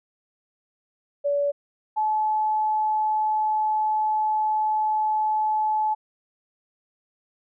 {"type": "tone pair in turn", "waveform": "sine", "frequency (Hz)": [572, 860.7], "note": ["D5", "A5"], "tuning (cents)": [-46, -38], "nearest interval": "perfect fifth", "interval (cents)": 708, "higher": "second", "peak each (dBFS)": -20, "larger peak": "neither", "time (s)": [[1.24, 1.52], [1.96, 5.95]], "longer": "second", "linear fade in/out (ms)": 20, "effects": []}